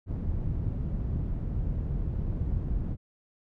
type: low-pass noise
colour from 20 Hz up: white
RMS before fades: -30 dBFS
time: 0.06-2.97 s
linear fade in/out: 50 ms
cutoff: 100 Hz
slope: 12 dB/octave
effects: none